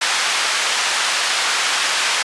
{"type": "band-pass noise", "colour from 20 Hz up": "pink", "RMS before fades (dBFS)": -19, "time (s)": [0.01, 2.23], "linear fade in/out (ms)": 10, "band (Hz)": [1200, 6800], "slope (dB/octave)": 12, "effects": ["resampled to 24000 Hz"]}